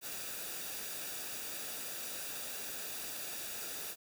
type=noise with comb filter; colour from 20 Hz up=white; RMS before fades=-42 dBFS; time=0.01-3.96 s; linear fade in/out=50 ms; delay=0.95 ms; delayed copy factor=-0.5; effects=none